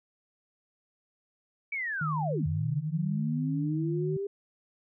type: linear two-way sweep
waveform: sine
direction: down then up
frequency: 2312 to 83 to 405.7 Hz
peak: -30 dBFS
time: 1.72-4.27 s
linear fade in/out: 5 ms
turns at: 2.47 s
type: tone with vibrato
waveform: sine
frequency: 153.9 Hz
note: D#3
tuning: 19 cents flat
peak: -29 dBFS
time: 2.01-4.17 s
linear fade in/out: 5 ms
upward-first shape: square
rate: 13 Hz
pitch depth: 15 cents each way
effects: none